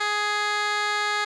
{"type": "tone with band-pass filter", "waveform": "15% pulse", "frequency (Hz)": 416.8, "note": "G#4", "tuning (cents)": 6, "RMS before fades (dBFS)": -25, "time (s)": [0, 1.25], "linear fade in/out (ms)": 10, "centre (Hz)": 2500, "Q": 1, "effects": ["resampled to 22050 Hz"]}